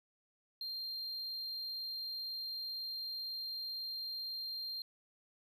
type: tone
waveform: triangle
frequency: 4186 Hz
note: C8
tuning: in tune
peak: -38 dBFS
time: 0.61-4.82 s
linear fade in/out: 2 ms
effects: none